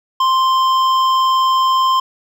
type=tone with hard clipping; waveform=triangle; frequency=1046.5 Hz; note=C6; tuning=in tune; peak=-13 dBFS; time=0.2-2 s; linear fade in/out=5 ms; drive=13 dB; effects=none